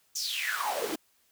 pink noise with high-pass filter sweep, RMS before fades -32 dBFS, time 0.15-0.96 s, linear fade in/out 10 ms, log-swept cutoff 6400 to 290 Hz, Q 7.8, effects white hiss -68 dBFS RMS until 1.31 s

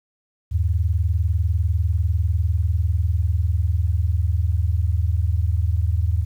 sine tone pair together, 78.7 / 98.76 Hz, D#2 / G2, +20 / +13 cents, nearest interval major third, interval 393 cents, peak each -19 / -21 dBFS, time 0.51-6.25 s, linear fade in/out 20 ms, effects 9-bit

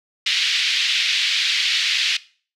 white band-pass noise, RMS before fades -20 dBFS, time 0.26-2.17 s, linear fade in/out 5 ms, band 2200 to 4100 Hz, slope 24 dB/octave, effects noise-tail reverb RT60 0.4 s tail -19 dB re dry

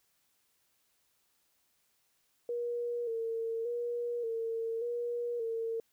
sine tone with vibrato, 466.2 Hz, A#4, in tune, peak -32 dBFS, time 2.49-5.8 s, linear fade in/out 2 ms, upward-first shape square, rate 0.86 Hz, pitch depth 43 cents each way, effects white hiss -74 dBFS RMS until 5.92 s

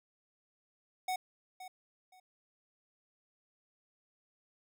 square tone with echo, 742 Hz, F#5, 5 cents sharp, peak -33 dBFS, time 1.08-1.16 s, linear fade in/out 5 ms, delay 520 ms, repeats 2, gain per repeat -13 dB, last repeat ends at 2.2 s, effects none

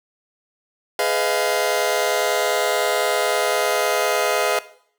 sawtooth chord, F half-diminished seventh, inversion first, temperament just, 419.1 / 502.9 / 628.6 / 698.5 Hz, Ab4 / Cb5 / Eb5 / F5, +16 / +31 / +18 / 0 cents, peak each -20 dBFS, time 0.99-4.59 s, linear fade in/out 2 ms, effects noise-tail reverb RT60 0.6 s tail -17 dB re dry

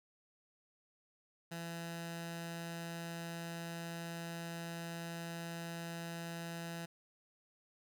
15% pulse tone with notch filter, 168.1 Hz, E3, 34 cents sharp, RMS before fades -44 dBFS, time 1.51-6.86 s, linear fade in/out 10 ms, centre 410 Hz, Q 1, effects none

